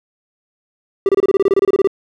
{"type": "tone bursts", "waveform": "triangle", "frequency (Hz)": 392, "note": "G4", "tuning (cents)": 0, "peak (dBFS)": -7, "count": 15, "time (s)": [1.06, 1.874], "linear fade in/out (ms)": 2, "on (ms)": 30, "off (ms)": 26, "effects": []}